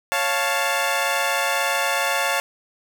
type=chord; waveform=15% pulse; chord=Db augmented; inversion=none; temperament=equal; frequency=554.4 / 698.5 / 880 Hz; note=Db5 / F5 / A5; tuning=0 / 0 / 0 cents; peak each=-18 dBFS; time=0.12-2.4 s; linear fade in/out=0 ms; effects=none